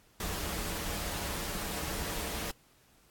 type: noise with comb filter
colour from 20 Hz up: pink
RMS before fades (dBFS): -36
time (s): 0.2-2.51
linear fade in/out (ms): 2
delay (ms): 7.8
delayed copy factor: -0.5
effects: pink hiss -64 dBFS RMS until 3.1 s + AAC 64 kbps